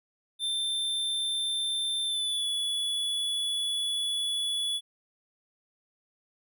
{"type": "tone with pitch glide", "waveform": "square", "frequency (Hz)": [3566, 3413], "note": ["A7", "G#7"], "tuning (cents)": [22, 47], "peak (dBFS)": -28, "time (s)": [0.39, 4.81], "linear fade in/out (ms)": 50, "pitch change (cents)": -75, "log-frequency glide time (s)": [2.05, 2.46], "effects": []}